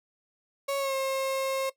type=tone with pitch glide; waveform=35% pulse; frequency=554.4 to 535.2 Hz; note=C#5 to C5; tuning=0 to +39 cents; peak=-25 dBFS; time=0.68-1.7 s; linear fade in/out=10 ms; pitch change=-61 cents; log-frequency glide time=0.78-0.94 s; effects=noise-tail reverb RT60 0.1 s tail -18 dB re dry